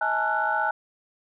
sine tone cluster, 638 / 840 / 896 / 1361 / 1480 Hz, D#5 / G#5 / A5 / F6 / F#6, +43 / +19 / +31 / -45 / 0 cents, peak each -32 / -26 / -29 / -31 / -26 dBFS, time 0.01-0.71 s, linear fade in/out 5 ms, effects tanh soft clip ceiling -11 dBFS

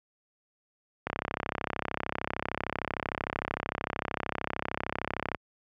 click train, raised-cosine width 0.5 ms, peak -14 dBFS, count 143, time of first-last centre 1.07-5.347 s, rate 33.2 Hz, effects high-pass 60 Hz 12 dB/octave

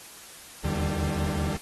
40% pulse tone cluster, 77.2 / 82.3 / 149.2 / 195.4 Hz, D#2 / E2 / D3 / G3, -13 / -2 / +28 / -5 cents, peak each -31 dBFS, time 0.64-1.57 s, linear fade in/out 5 ms, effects white hiss -46 dBFS RMS until 1.61 s + AAC 32 kbps

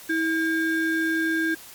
triangle ring-modulated tone, 967 Hz, B5, 37 cents flat, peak -16 dBFS, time 0.09-1.55 s, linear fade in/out 10 ms, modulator 643 Hz, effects white hiss -44 dBFS RMS until 1.74 s + MP3 96 kbps

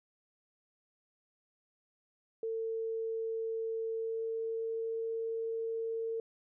sine tone with pitch glide, 450 to 453.1 Hz, A4 to A#4, +39 to -49 cents, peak -33 dBFS, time 2.43-6.2 s, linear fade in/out 2 ms, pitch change +12 cents, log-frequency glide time 3.93-5.14 s, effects none

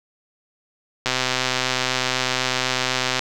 click train, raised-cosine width 0.2 ms, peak -3 dBFS, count 274, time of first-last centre 1.06-3.193 s, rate 128 Hz, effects none

